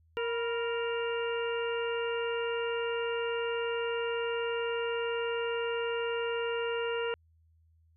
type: harmonic tone with a mistuned harmonic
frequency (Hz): 465.3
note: A#4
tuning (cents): -3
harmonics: 1 / 2 / 3 / 4 / 5 / 6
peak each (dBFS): -31 / -40 / -39 / -45 / -47 / -40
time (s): 0.17-7.14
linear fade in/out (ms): 0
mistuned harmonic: 2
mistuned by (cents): +71
effects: added 81 Hz sine -62 dBFS peak until 7.96 s